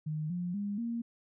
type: tone with pitch steps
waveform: sine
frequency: 154 / 176.9 / 203.2 / 233.4 Hz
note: D#3 / F3 / G#3 / A#3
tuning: -17 / +23 / -38 / +2 cents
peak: -32 dBFS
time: 0.06-1.02 s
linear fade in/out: 10 ms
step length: 240 ms
effects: none